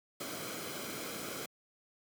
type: noise with comb filter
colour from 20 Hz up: pink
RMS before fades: -41 dBFS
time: 0.2-1.46 s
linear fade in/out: 5 ms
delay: 1.1 ms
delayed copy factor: -0.55
effects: high-pass 150 Hz 12 dB/octave